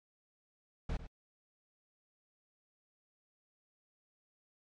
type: noise with echo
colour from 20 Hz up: brown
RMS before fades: -35 dBFS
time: 0.89-0.97 s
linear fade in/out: 5 ms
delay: 99 ms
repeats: 1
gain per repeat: -12 dB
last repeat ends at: 1.069 s
effects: low-pass 5000 Hz 12 dB/octave + MP3 48 kbps